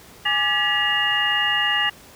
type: tone cluster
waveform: sine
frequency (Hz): 828 / 1183 / 1700 / 1939 / 2841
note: G#5 / D6 / G#6 / B6 / F7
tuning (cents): -5 / +12 / +40 / -32 / +29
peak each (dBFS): -28 / -29 / -26 / -23 / -21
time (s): 0.25-1.9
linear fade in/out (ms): 10
effects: pink hiss -46 dBFS RMS until 2.15 s + high-pass 60 Hz 12 dB/octave